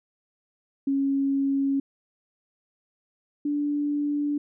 sine tone pair in turn, 275.1 / 291.5 Hz, C#4 / D4, -13 / -13 cents, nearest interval minor second, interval 100 cents, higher second, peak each -21 / -23 dBFS, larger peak first, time 0.87-1.8 / 3.45-4.38 s, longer neither, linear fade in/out 5 ms, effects none

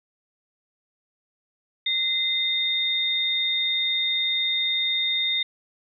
sine tone pair together, 2068 / 3662 Hz, C7 / A#7, -21 / -32 cents, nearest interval minor seventh, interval 989 cents, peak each -28 / -22 dBFS, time 1.86-5.43 s, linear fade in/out 5 ms, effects none

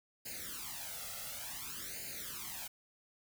white noise with flanger, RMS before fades -44 dBFS, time 0.25-2.68 s, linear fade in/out 10 ms, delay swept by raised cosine 0.43 to 1.53 ms, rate 0.56 Hz, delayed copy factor +0.95, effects none

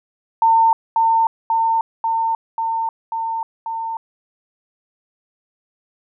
sine tone with echo, 905 Hz, A5, 48 cents sharp, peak -10 dBFS, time 0.42-0.73 s, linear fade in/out 2 ms, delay 540 ms, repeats 6, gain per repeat -2 dB, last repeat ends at 3.97 s, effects none

